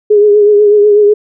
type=tone with vibrato; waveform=sine; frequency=415.3 Hz; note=G#4; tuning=in tune; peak=-3 dBFS; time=0.1-1.14 s; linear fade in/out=10 ms; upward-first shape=triangle; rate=8.1 Hz; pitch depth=44 cents each way; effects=none